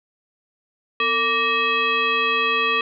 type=tone with frequency modulation; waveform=sine; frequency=1864.7 Hz; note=A#6; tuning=in tune; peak=-17 dBFS; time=1-2.81 s; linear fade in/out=2 ms; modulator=706 Hz; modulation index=1.8; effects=none